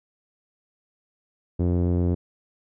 sawtooth tone with low-pass filter, 88 Hz, F2, 14 cents sharp, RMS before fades -22 dBFS, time 1.59-2.15 s, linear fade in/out 10 ms, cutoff 390 Hz, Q 1.3, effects none

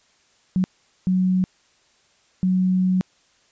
sine tone bursts at uneven times, 185 Hz, F#3, in tune, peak -16 dBFS, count 3, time 0.56-0.64 / 1.07-1.44 / 2.43-3.01 s, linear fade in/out 0 ms, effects white hiss -60 dBFS RMS until 3.51 s + resampled to 16000 Hz

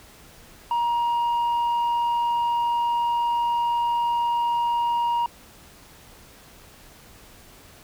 sine tone with tanh clipping, 946 Hz, A#5, 25 cents sharp, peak -21 dBFS, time 0.71-5.26 s, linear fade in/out 2 ms, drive 3 dB, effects pink hiss -49 dBFS RMS until 7.83 s

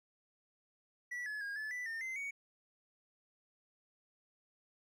triangle tone with pitch steps, 1952 / 1708 / 1629 / 1730 / 1981 / 1816 / 2069 / 2239 Hz, B6 / G#6 / G#6 / A6 / B6 / A#6 / C7 / C#7, -21 / +48 / -34 / -30 / +5 / -46 / -20 / +17 cents, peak -37 dBFS, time 1.11-2.31 s, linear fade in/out 10 ms, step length 150 ms, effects none

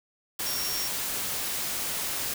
sine tone in noise, 5560 Hz, F8, 9 cents flat, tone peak -32 dBFS, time 0.46-0.88 s, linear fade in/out 5 ms, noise white, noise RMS -31 dBFS, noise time 0.39-2.34 s, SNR -4 dB, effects none

